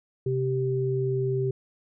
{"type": "tone pair together", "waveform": "sine", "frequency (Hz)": [130.4, 389.2], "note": ["C3", "G4"], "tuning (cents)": [-5, -12], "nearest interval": "octave + perfect fifth", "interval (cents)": 1893, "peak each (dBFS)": -26, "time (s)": [0.26, 1.51], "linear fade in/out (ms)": 5, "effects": []}